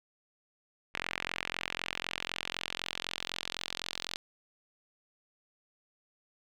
sawtooth tone with band-pass filter sweep, 43.96 Hz, F1, 12 cents sharp, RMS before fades -39 dBFS, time 0.94-4.16 s, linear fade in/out 0 ms, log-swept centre 2300 to 4000 Hz, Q 2, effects none

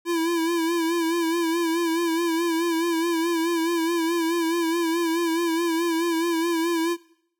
square tone with vibrato, 334.3 Hz, E4, 24 cents sharp, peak -22 dBFS, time 0.05-6.97 s, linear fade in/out 50 ms, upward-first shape sine, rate 4.7 Hz, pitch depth 57 cents each way, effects noise-tail reverb RT60 0.7 s tail -21 dB re dry

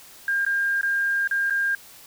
sine tone with dropouts, 1605 Hz, G6, 40 cents sharp, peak -20 dBFS, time 0.28-1.75 s, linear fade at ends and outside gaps 2 ms, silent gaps 0.45-0.464 / 0.812-0.831 / 1.275-1.311 / 1.499-1.506 s, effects white hiss -47 dBFS RMS until 2.06 s

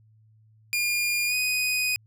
sawtooth tone with pitch glide, 2418 to 2492 Hz, D7 to D#7, +50 to +2 cents, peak -20 dBFS, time 0.73-1.96 s, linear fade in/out 0 ms, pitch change +52 cents, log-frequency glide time 1.27-1.34 s, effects added 109 Hz sine -55 dBFS peak until 2.06 s

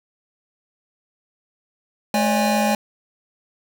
square tone cluster, 214 / 539 / 586 / 821 Hz, A3 / C#5 / D5 / G#5, -48 / -49 / -4 / -20 cents, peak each -21 / -30 / -25 / -22 dBFS, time 2.14-2.75 s, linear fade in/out 2 ms, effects none

